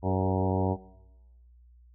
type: harmonic tone with a mistuned harmonic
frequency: 94.2 Hz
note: F#2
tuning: 32 cents sharp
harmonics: 1 / 2 / 3 / 4 / 5 / 6 / 7 / 8 / 9 / 10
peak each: -28 / -31 / -33 / -34 / -35 / -36 / -36 / -37 / -38 / -38 dBFS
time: 0.02-0.77 s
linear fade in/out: 50 ms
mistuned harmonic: 5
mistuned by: -22 cents
effects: noise-tail reverb RT60 1.0 s tail -20 dB re dry + added 60 Hz sine -53 dBFS peak until 1.94 s